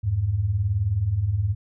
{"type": "beating tone pair", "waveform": "sine", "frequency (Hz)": [84, 103], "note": ["E2", "G#2"], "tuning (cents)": [33, -14], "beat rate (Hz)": 19, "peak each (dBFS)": [-27, -21], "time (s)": [0.03, 1.55], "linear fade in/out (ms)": 20, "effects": []}